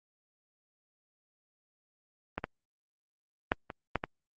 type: clicks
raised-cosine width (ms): 0.5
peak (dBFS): -17 / -18 / -9 / -23 / -12 / -17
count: 6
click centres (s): 2.38 / 2.441 / 3.519 / 3.702 / 3.957 / 4.039
effects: Opus 32 kbps